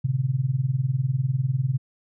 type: tone with tremolo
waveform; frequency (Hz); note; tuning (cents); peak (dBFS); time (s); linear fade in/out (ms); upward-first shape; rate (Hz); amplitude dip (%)
sine; 130.81; C3; 0; -17; 0.04-1.78; 10; sine; 20; 85
effects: none